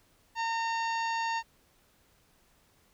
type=harmonic tone with a mistuned harmonic; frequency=913 Hz; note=A#5; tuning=36 cents flat; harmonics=1 / 2 / 3 / 4 / 5 / 6 / 7; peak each=-30 / -36 / -40 / -47 / -44 / -51 / -49 dBFS; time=0.35-1.43 s; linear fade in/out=50 ms; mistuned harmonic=7; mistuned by=+78 cents; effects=pink hiss -66 dBFS RMS until 2.93 s